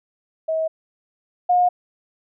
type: tone pair in turn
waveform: sine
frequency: 640 / 717.1 Hz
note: D#5 / F5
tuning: +49 / +46 cents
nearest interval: major second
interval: 197 cents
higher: second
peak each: -19 / -13 dBFS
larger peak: second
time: 0.48-0.68 / 1.49-1.69 s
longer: neither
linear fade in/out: 10 ms
effects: none